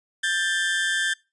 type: tone pair together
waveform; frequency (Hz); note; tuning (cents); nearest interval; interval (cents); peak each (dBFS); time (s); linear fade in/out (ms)
30% pulse; 1582.1 / 1760; G6 / A6; +16 / 0; major second; 184; -22; 0.23-1.14; 10
effects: noise-tail reverb RT60 0.3 s tail -26 dB re dry + resampled to 22050 Hz